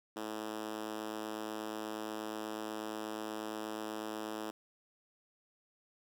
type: tone with high-pass filter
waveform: 5% pulse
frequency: 108.3 Hz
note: A2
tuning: 27 cents flat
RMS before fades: -41 dBFS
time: 0.16-4.51 s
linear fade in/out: 5 ms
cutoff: 280 Hz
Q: 2.5
effects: none